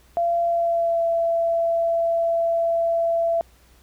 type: tone with pitch glide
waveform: sine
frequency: 684 to 670.7 Hz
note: F5 to E5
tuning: -36 to +30 cents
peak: -18 dBFS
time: 0.17-3.41 s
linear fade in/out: 0 ms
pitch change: -34 cents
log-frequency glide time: 0.42-1.04 s
effects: added 60 Hz sine -53 dBFS peak until 3.82 s + pink hiss -57 dBFS RMS until 3.82 s